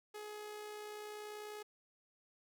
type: tone with amplitude modulation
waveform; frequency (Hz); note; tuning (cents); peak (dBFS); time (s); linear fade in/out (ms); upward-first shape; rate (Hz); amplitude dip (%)
sawtooth; 421; G#4; +24; -40; 0.14-1.63; 10; sine; 60.3; 35
effects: none